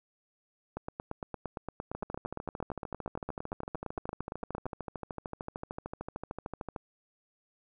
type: two click trains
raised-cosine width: 1 ms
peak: -23 / -22 dBFS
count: 65 / 35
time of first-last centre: 1.95-6.762 / 0.77-4.665 s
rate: 13.3 / 8.73 Hz
effects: none